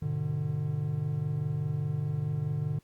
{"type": "chord", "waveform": "triangle", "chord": "G# diminished", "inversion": "none", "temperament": "just", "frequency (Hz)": [103.83, 124.59, 149.51], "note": ["G#2", "B2", "D3"], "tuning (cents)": [0, 16, 31], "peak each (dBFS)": [-34, -33, -28], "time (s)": [0.02, 2.79], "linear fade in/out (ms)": 5, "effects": ["pink hiss -68 dBFS RMS until 2.83 s", "Opus 48 kbps"]}